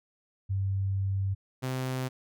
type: tone pair in turn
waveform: sine / sawtooth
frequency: 97.2 / 129.44 Hz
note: G2 / C3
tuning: -14 / -18 cents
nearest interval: perfect fourth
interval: 496 cents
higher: second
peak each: -26 dBFS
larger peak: neither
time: 0.49-1.35 / 1.62-2.09 s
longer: first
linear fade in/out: 20 ms
effects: none